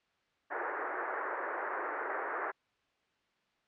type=band-pass noise; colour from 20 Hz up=white; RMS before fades=-37 dBFS; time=0.5-2.52 s; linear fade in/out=20 ms; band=340 to 1800 Hz; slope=48 dB/octave; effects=white hiss -74 dBFS RMS until 3.67 s + low-pass 3000 Hz 12 dB/octave

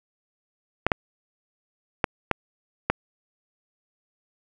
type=clicks; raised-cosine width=0.5 ms; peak=-4 dBFS; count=5; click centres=0.866 / 0.918 / 2.042 / 2.313 / 2.9 s; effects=none

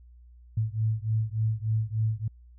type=beating tone pair; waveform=sine; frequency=108.6 / 112 Hz; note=A2 / A2; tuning=-22 / +31 cents; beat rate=3.4 Hz; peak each=-27 / -28 dBFS; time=0.57-2.28 s; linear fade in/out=5 ms; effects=added 60 Hz sine -49 dBFS peak until 2.58 s

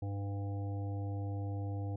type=harmonic tone; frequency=100 Hz; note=G2; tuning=35 cents sharp; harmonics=1 / 3 / 5 / 7 / 8; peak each=-35 / -45 / -49 / -52 / -53 dBFS; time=0.02-1.96 s; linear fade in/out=5 ms; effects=none

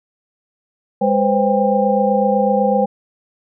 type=tone cluster; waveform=sine; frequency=204.7 / 501 / 529 / 798 Hz; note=G#3 / B4 / C5 / G5; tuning=-25 / +25 / +19 / +31 cents; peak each=-18 dBFS; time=1.01-2.86 s; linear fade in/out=10 ms; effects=none

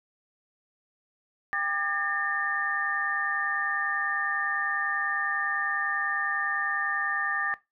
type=tone cluster; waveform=sine; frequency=796 / 1199 / 1663 / 1813 Hz; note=G5 / D6 / G#6 / A#6; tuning=+26 / +36 / +2 / -49 cents; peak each=-36 / -32 / -36 / -28 dBFS; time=1.53-7.54 s; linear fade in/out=0 ms; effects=noise-tail reverb RT60 0.2 s tail -18 dB re dry

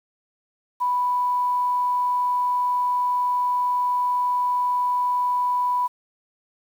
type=tone with quantisation; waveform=sine; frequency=987.8 Hz; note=B5; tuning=in tune; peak=-19 dBFS; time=0.8-5.88 s; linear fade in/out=20 ms; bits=8; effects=none

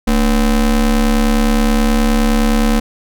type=ring-modulated tone; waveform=square; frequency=130 Hz; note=C3; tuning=11 cents flat; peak=-8 dBFS; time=0.07-2.8 s; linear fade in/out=10 ms; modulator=95.2 Hz; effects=none

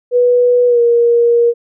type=tone with pitch glide; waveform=sine; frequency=490 to 471.9 Hz; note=B4 to A#4; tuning=-14 to +21 cents; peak=-7 dBFS; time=0.11-1.54 s; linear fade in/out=50 ms; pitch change=-65 cents; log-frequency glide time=0.67-0.8 s; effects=none

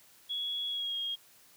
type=tone with pitch glide; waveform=sine; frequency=3353 to 3258 Hz; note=G#7 to G#7; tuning=+16 to -34 cents; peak=-32 dBFS; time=0.29-1.16 s; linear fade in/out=20 ms; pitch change=-50 cents; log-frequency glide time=0.68-0.97 s; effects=white hiss -60 dBFS RMS until 1.56 s + high-pass 60 Hz 12 dB/octave

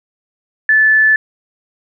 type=tone; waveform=sine; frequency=1743 Hz; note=A6; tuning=17 cents flat; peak=-7 dBFS; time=0.69-1.16 s; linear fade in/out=2 ms; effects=none

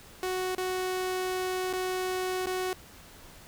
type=tone with dropouts; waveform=sawtooth; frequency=370 Hz; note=F#4; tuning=in tune; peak=-25 dBFS; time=0.23-2.73 s; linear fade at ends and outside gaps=1 ms; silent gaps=0.549-0.58 / 1.729-1.734 / 2.459-2.469 s; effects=pink hiss -51 dBFS RMS until 3.47 s

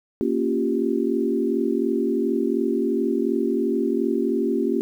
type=chord; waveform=sine; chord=G half-diminished seventh; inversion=first; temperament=equal; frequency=233.1 / 277.2 / 349.2 / 392 Hz; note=Bb3 / Db4 / F4 / G4; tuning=0 / 0 / 0 / 0 cents; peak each=-25 dBFS; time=0.21-4.81 s; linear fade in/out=0 ms; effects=9-bit

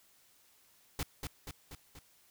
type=noise with echo; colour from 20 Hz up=pink; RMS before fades=-35 dBFS; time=0.99-1.03 s; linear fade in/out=2 ms; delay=240 ms; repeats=4; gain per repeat=-4 dB; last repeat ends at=1.99 s; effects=white hiss -66 dBFS RMS until 2.3 s

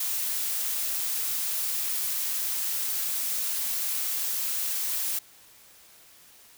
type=noise; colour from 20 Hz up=blue; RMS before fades=-29 dBFS; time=0-5.19 s; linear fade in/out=5 ms; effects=white hiss -54 dBFS RMS until 6.57 s

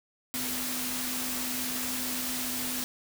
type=tone in noise; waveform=sine; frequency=251.9 Hz; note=B3; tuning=34 cents sharp; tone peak=-38 dBFS; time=0.34-2.84 s; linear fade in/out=0 ms; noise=white; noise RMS=-33 dBFS; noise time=0.34-2.84 s; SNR=-8 dB; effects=none

